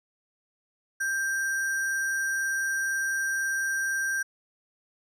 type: tone with sample-and-hold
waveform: sine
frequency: 1579 Hz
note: G6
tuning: 12 cents sharp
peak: -25 dBFS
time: 1-4.23 s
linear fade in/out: 10 ms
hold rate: 7350 Hz
effects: low-pass 12000 Hz 12 dB/octave